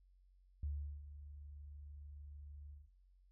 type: tone with ADSR envelope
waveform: sine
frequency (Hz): 72.6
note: D2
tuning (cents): -19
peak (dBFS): -37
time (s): 0.63-2.9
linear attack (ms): 3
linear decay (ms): 380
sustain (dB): -13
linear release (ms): 190
effects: noise-tail reverb RT60 0.6 s tail -24 dB re dry + added 46 Hz sine -65 dBFS peak until 3.31 s